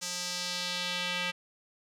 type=tone with band-pass filter sweep; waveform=square; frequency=178.7 Hz; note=F3; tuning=40 cents sharp; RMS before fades=-34 dBFS; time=0.01-1.32 s; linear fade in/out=20 ms; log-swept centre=6400 to 2700 Hz; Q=1.8; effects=none